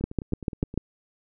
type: two click trains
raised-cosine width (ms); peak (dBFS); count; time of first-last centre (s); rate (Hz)
3; -24 / -11; 8 / 6; 0.01-0.741 / 0.04-0.776; 9.58 / 6.79
effects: none